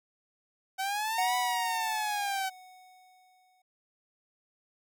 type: linear two-way sweep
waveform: sawtooth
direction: up then down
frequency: 755 to 987.8 to 755 Hz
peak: -26 dBFS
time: 0.78-2.5 s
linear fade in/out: 20 ms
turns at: 1.36 s
type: tone with exponential decay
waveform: square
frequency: 740 Hz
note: F#5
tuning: in tune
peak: -27 dBFS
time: 1.18-3.62 s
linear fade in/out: 5 ms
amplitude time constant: 530 ms
effects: none